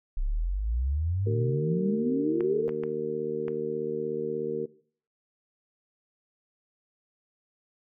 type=exponential sweep; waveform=sine; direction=up; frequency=31.64 to 472 Hz; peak=-25 dBFS; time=0.17-2.68 s; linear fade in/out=0 ms
type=harmonic tone; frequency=76.6 Hz; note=D#2; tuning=27 cents flat; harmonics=2 / 3 / 4 / 5 / 6; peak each=-41 / -37 / -41 / -33 / -30 dBFS; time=1.26-4.66 s; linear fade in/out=10 ms
type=clicks; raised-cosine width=0.5 ms; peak=-25 dBFS; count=4; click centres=2.407 / 2.692 / 2.836 / 3.482 s
effects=noise-tail reverb RT60 0.5 s tail -18 dB re dry